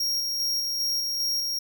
45% pulse tone with tremolo, 5588 Hz, F8, in tune, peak -24 dBFS, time 0-1.59 s, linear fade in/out 5 ms, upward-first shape square, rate 2.5 Hz, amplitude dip 25%, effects none

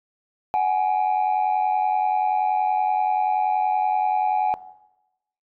sine tone pair together, 747 / 837.5 Hz, F#5 / G#5, +16 / +14 cents, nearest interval major second, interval 198 cents, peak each -19 dBFS, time 0.54-4.54 s, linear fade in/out 0 ms, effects noise-tail reverb RT60 0.9 s tail -19 dB re dry + tanh soft clip ceiling -15 dBFS

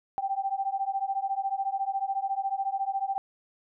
sine beating tone pair, 775 / 789 Hz, G5 / G5, -20 / +11 cents, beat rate 14 Hz, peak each -30 / -30 dBFS, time 0.18-3.18 s, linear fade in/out 0 ms, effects none

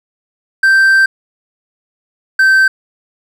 triangle tone pair in turn, 1565 / 1551.5 Hz, G6 / G6, -3 / -18 cents, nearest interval unison, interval 15 cents, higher first, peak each -4 dBFS, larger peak neither, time 0.63-1.06 / 2.39-2.68 s, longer first, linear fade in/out 5 ms, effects none

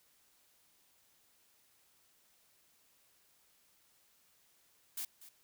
blue noise with echo, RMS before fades -40 dBFS, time 4.97-5.05 s, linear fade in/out 5 ms, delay 240 ms, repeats 1, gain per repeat -15 dB, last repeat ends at 5.29 s, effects white hiss -70 dBFS RMS until 5.43 s

